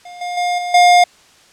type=tone with level steps; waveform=square; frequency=710 Hz; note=F5; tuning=28 cents sharp; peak=-33 / -22 / -16 / -21 / -7 dBFS; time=0.05-1.04 s; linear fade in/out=5 ms; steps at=0.21 / 0.37 / 0.58 / 0.74 s; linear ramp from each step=5 ms; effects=white hiss -48 dBFS RMS until 1.52 s + low-pass 7000 Hz 12 dB/octave